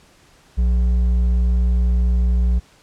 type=tone with hard clipping; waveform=triangle; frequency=60.3 Hz; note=B1; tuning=41 cents flat; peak=-15 dBFS; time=0.57-2.6 s; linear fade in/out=20 ms; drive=8 dB; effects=pink hiss -52 dBFS RMS until 2.82 s + low-pass 9000 Hz 12 dB/octave